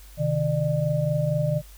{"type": "tone cluster", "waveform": "sine", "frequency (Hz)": [130.4, 154.7, 598], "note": ["C3", "D#3", "D5"], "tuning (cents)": [-5, -10, 31], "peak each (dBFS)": [-26, -24, -26], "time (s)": [0.17, 1.62], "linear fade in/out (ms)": 50, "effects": ["added 50 Hz sine -44 dBFS peak until 1.77 s", "white hiss -52 dBFS RMS until 1.77 s"]}